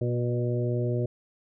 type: harmonic tone with a mistuned harmonic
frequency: 121.1 Hz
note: B2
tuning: 34 cents flat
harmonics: 1 / 2 / 3 / 4 / 5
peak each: -26 / -35 / -31 / -35 / -36 dBFS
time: 0.01-1.06 s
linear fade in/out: 5 ms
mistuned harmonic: 4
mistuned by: +15 cents
effects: none